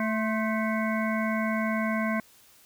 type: harmonic tone with a mistuned harmonic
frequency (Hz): 220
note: A3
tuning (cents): 0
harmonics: 1 / 3 / 5 / 7 / 9 / 10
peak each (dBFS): -27 / -32 / -34 / -35 / -37 / -37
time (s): 0-2.2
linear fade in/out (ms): 2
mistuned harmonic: 5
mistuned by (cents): -57
effects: white hiss -57 dBFS RMS until 2.65 s